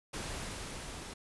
pink noise with level ramp, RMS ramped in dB -39 to -45 dBFS, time 0.13-1.14 s, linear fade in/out 10 ms, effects resampled to 24000 Hz

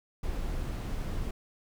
brown noise, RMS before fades -33 dBFS, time 0.23-1.31 s, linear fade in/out 5 ms, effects none

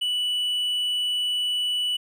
triangle tone, 2960 Hz, F#7, in tune, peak -21 dBFS, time 0.01-1.97 s, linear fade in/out 10 ms, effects none

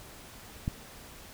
click, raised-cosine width 5 ms, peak -17 dBFS, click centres 0.679 s, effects pink hiss -49 dBFS RMS until 1.33 s

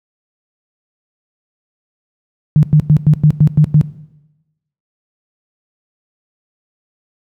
sine tone bursts, 151.6 Hz, D#3, 45 cents flat, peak -4 dBFS, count 8, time 2.56-3.812 s, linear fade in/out 0 ms, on 69 ms, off 100 ms, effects noise-tail reverb RT60 1.0 s tail -18 dB re dry + high-pass 60 Hz 12 dB/octave

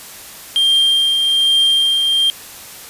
triangle tone with tremolo, 3187 Hz, G7, 28 cents sharp, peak -8 dBFS, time 0.56-2.3 s, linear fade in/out 0 ms, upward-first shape triangle, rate 1.2 Hz, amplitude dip 35%, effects white hiss -35 dBFS RMS until 2.89 s + resampled to 32000 Hz

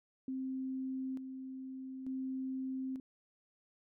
sine tone with tremolo, 262.4 Hz, C4, 5 cents sharp, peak -36 dBFS, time 0.28-3 s, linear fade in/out 2 ms, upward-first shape square, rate 0.56 Hz, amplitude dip 50%, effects none

